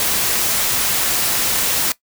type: noise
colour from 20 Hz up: white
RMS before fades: -18 dBFS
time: 0-1.92 s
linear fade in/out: 2 ms
effects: noise-tail reverb RT60 0.1 s tail -18 dB re dry